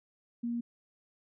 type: tone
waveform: sine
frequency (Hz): 236.4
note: A#3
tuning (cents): +24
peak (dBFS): -31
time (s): 0.43-0.61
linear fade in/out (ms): 10
effects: none